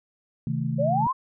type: chord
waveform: sine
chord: A diminished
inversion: first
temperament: just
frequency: 132 / 158.4 / 220 Hz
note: C3 / Eb3 / A3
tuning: +16 / +31 / 0 cents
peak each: -28 / -28 / -30 dBFS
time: 0.47-1.07 s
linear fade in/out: 2 ms
type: exponential sweep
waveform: sine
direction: up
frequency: 534 to 1090 Hz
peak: -21 dBFS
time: 0.78-1.13 s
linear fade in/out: 20 ms
effects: none